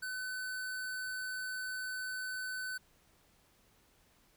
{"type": "tone", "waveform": "square", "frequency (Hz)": 1511, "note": "F#6", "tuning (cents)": 36, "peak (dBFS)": -38, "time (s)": [0.02, 2.78], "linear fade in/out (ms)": 10, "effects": ["pink hiss -68 dBFS RMS until 4.36 s"]}